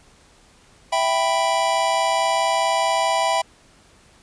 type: chord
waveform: square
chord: E minor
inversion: none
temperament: equal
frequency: 659.3 / 784 / 987.8 Hz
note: E5 / G5 / B5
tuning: 0 / 0 / 0 cents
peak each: -23 dBFS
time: 0.92-3.42 s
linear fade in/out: 10 ms
effects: pink hiss -53 dBFS RMS until 4.22 s + resampled to 22050 Hz